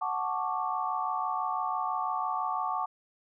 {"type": "chord", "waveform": "sine", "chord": "D major seventh", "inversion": "first", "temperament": "equal", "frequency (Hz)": [740, 880, 1108.7, 1174.7], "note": ["F#5", "A5", "C#6", "D6"], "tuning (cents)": [0, 0, 0, 0], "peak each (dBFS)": -34, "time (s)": [0.01, 2.86], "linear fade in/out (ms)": 10, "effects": []}